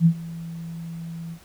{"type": "tone with ADSR envelope", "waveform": "sine", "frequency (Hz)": 166.2, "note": "E3", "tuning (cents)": 15, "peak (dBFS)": -10, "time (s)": [0, 1.39], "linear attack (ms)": 57, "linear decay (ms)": 76, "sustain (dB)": -21, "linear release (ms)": 66, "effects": ["pink hiss -52 dBFS RMS until 1.44 s"]}